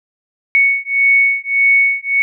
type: beating tone pair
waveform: sine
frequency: 2219 / 2220.7 Hz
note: C#7 / C#7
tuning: +1 / +3 cents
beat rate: 1.7 Hz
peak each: -13 dBFS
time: 0.55-2.22 s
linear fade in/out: 0 ms
effects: none